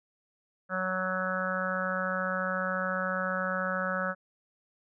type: harmonic tone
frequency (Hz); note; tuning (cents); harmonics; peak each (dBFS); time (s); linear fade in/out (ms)
185.8; F#3; +7; 1 / 3 / 4 / 5 / 6 / 7 / 8 / 9; -36 / -34 / -44 / -46 / -42 / -34 / -34 / -38; 0.69-4.15; 50
effects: none